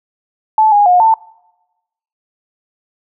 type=tone with pitch steps; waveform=sine; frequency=870 / 822 / 719 / 891 Hz; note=A5 / G#5 / F#5 / A5; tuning=-20 / -18 / -50 / +22 cents; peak=-6 dBFS; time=0.58-1.14 s; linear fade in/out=2 ms; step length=140 ms; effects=noise-tail reverb RT60 1.0 s tail -23 dB re dry